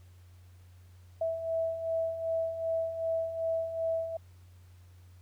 sine beating tone pair, 653 / 655.6 Hz, E5 / E5, -17 / -10 cents, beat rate 2.6 Hz, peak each -37 / -30 dBFS, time 1.21-4.17 s, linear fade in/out 5 ms, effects added 90 Hz sine -52 dBFS peak until 5.21 s + pink hiss -67 dBFS RMS until 5.21 s

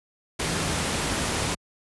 sine tone in noise, 161.1 Hz, E3, 39 cents flat, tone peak -32 dBFS, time 0.44-0.85 s, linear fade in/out 10 ms, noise pink, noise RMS -26 dBFS, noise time 0.39-1.55 s, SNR -9 dB, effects high-pass 60 Hz 12 dB/octave + resampled to 24000 Hz

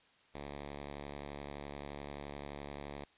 5% pulse tone, 71.6 Hz, D2, 43 cents flat, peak -32 dBFS, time 0.34-3.05 s, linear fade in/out 10 ms, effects white hiss -67 dBFS RMS until 3.17 s + resampled to 8000 Hz

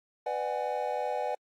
triangle chord, G# half-diminished seventh, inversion first, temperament just, 498.4 / 598 / 747.5 / 830.6 Hz, B4 / D5 / F#5 / G#5, +16 / +31 / +17 / 0 cents, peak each -33 dBFS, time 0.26-1.35 s, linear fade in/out 5 ms, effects AAC 64 kbps

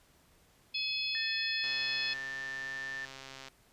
harmonic tone, 852 Hz, G#5, 44 cents sharp, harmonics 3 / 4 / 5 / 6, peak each -36 / -37 / -38 / -39 dBFS, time 0.74-2.14 s, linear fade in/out 10 ms
sine tone with pitch glide, 1799 to 1781.4 Hz, A6 to A6, +38 to +21 cents, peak -37 dBFS, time 1.15-3.05 s, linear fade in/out 0 ms, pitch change -17 cents, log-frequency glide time 1.48-2.06 s
click train, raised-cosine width 0.2 ms, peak -29 dBFS, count 248, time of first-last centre 1.64-3.483 s, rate 134 Hz
effects pink hiss -65 dBFS RMS until 3.72 s + resampled to 32000 Hz

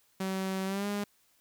sawtooth tone with pitch glide, 190.4 to 204.1 Hz, F#3 to G#3, +50 to -30 cents, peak -27 dBFS, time 0.2-1.04 s, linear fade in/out 5 ms, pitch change +120 cents, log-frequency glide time 0.65-0.87 s, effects white hiss -68 dBFS RMS until 1.4 s

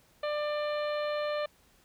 harmonic tone, 595 Hz, D5, 22 cents sharp, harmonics 1 / 2 / 3 / 4 / 5 / 6 / 7, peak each -30 / -38 / -42 / -45 / -47 / -49 / -48 dBFS, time 0.23-1.46 s, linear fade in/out 5 ms, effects pink hiss -64 dBFS RMS until 1.84 s

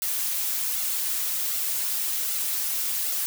blue noise with flanger, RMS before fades -27 dBFS, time 0.02-3.26 s, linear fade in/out 0 ms, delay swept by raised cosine 1.4 to 6.5 ms, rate 1.3 Hz, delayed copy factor +0.5, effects none

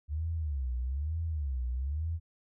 sine tone with vibrato, 71.2 Hz, C#2, 47 cents sharp, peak -30 dBFS, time 0.08-2.2 s, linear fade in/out 50 ms, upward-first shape sine, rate 1.1 Hz, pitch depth 260 cents each way, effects none

